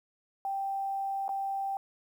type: tone with dropouts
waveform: sine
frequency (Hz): 784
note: G5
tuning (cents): 0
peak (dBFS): -30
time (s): 0.45-1.77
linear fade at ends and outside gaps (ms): 1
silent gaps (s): 1.281-1.291
effects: 10-bit